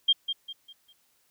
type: tone with echo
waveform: sine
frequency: 3203 Hz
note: G7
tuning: 37 cents sharp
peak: -17 dBFS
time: 0.08-0.13 s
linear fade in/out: 10 ms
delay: 200 ms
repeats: 4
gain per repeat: -9 dB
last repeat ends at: 0.93 s
effects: white hiss -68 dBFS RMS until 1.3 s